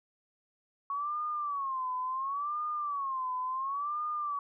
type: tone with vibrato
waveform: sine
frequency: 1108.7 Hz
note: C#6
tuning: in tune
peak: -31 dBFS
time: 0.9-4.39 s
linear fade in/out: 2 ms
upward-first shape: sine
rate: 0.71 Hz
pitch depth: 160 cents each way
effects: none